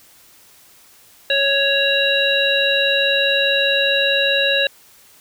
harmonic tone, 554.4 Hz, C#5, in tune, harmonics 1 / 3 / 5 / 7, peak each -20 / -20 / -20 / -19 dBFS, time 1.3-4.67 s, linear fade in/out 2 ms, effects white hiss -49 dBFS RMS until 5.2 s

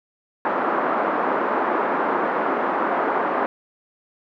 white band-pass noise, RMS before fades -22 dBFS, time 0.45-3.46 s, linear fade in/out 0 ms, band 250 to 1300 Hz, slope 24 dB/octave, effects none

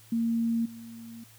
sine tone with level steps, 230 Hz, A#3, 23 cents flat, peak -24 / -41 dBFS, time 0.12-1.24 s, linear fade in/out 5 ms, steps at 0.65 s, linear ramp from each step 10 ms, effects added 111 Hz sine -56 dBFS peak until 1.38 s + white hiss -56 dBFS RMS until 1.38 s

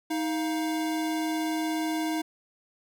square tone pair together, 315.3 / 697 Hz, D#4 / F5, +23 / -4 cents, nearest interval octave + major second, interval 1373 cents, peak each -28 / -36 dBFS, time 0.1-2.22 s, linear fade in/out 10 ms, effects none

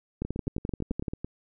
two click trains, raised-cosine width 3 ms, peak -17 / -20 dBFS, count 11 / 10, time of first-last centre 0.22-1.082 / 0.25-1.246 s, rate 11.6 / 9.04 Hz, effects none

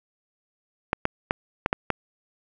clicks, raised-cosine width 0.5 ms, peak -6 dBFS, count 6, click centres 0.931 / 1.054 / 1.309 / 1.661 / 1.729 / 1.903 s, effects none

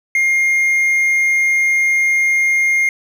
triangle tone, 2125 Hz, C7, 26 cents sharp, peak -10 dBFS, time 0.15-2.89 s, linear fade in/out 2 ms, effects none

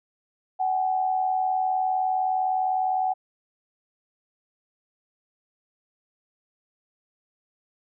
sine tone pair together, 750.7 / 830.6 Hz, F#5 / G#5, +25 / 0 cents, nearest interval major second, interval 175 cents, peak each -22 / -30 dBFS, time 0.59-3.14 s, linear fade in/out 20 ms, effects none

